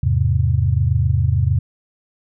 sine chord, E augmented, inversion none, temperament equal, 82.41 / 103.83 / 130.81 Hz, E2 / G#2 / B#2, 0 / 0 / 0 cents, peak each -18 dBFS, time 0.03-1.59 s, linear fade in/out 5 ms, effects none

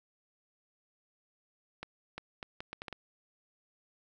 accelerating click train, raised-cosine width 0.3 ms, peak -24 dBFS, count 8, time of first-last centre 1.83-2.927 s, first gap 350 ms, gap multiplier 0.71, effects none

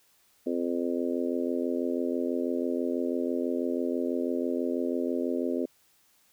harmonic tone, 86.1 Hz, F2, 24 cents flat, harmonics 3 / 4 / 5 / 6 / 7, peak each -30 / -32 / -34 / -36 / -37 dBFS, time 0.46-5.66 s, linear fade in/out 10 ms, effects white hiss -65 dBFS RMS until 6.32 s

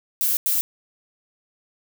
violet noise bursts at uneven times, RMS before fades -21 dBFS, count 2, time 0.21-0.37 / 0.46-0.61 s, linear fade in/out 0 ms, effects none

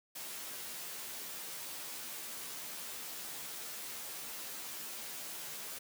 white noise with comb filter, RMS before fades -44 dBFS, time 0.15-5.79 s, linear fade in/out 10 ms, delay 13 ms, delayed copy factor +0.8, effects high-pass 150 Hz 12 dB/octave

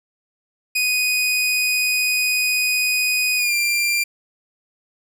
sawtooth tone with pitch glide, 2489 to 2377 Hz, D#7 to D7, 0 to +20 cents, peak -14 dBFS, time 0.75-4.04 s, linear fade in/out 10 ms, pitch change -80 cents, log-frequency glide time 3.37-3.54 s, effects none

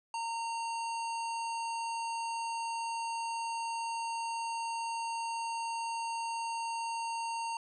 harmonic tone with a mistuned harmonic, 919 Hz, A#5, 25 cents flat, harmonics 1 / 3 / 5 / 7 / 9 / 10, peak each -34 / -44 / -48 / -51 / -53 / -54 dBFS, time 0.14-7.57 s, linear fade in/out 2 ms, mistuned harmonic 10, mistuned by -63 cents, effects none

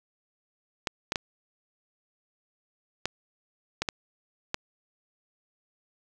clicks, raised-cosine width 0.2 ms, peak -10 dBFS, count 7, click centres 0.872 / 1.121 / 1.158 / 3.056 / 3.82 / 3.888 / 4.544 s, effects none

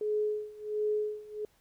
sine tone with tremolo, 423.4 Hz, G#4, 33 cents sharp, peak -26 dBFS, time 0.01-1.45 s, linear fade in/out 2 ms, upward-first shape sine, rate 1.4 Hz, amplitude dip 90%, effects pink hiss -68 dBFS RMS until 1.6 s

